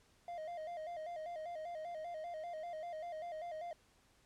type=tone with vibrato; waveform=triangle; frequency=659.3 Hz; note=E5; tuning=in tune; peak=-40 dBFS; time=0.28-3.73 s; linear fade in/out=2 ms; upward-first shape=square; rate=5.1 Hz; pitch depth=93 cents each way; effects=pink hiss -70 dBFS RMS until 4.25 s + low-pass 10000 Hz 12 dB/octave